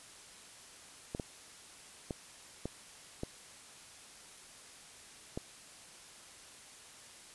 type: clicks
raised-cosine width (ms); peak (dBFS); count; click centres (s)
2; -23; 6; 1.149 / 1.198 / 2.108 / 2.656 / 3.234 / 5.375
effects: white hiss -54 dBFS RMS until 7.34 s + resampled to 24000 Hz